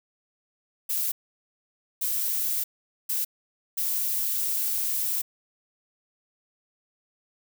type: noise bursts at uneven times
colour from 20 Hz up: violet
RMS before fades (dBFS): -27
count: 4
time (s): 0.89-1.12 / 2.01-2.64 / 3.09-3.25 / 3.77-5.22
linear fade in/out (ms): 10
effects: none